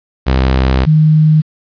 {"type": "tone pair in turn", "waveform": ["sawtooth", "sine"], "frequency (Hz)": [65.2, 155.07], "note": ["C2", "D#3"], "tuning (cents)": [-5, -6], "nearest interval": "octave + minor third", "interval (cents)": 1499, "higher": "second", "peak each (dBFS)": -5, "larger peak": "neither", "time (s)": [[0.26, 0.86], [0.86, 1.42]], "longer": "first", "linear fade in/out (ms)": 20, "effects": ["resampled to 11025 Hz", "7-bit"]}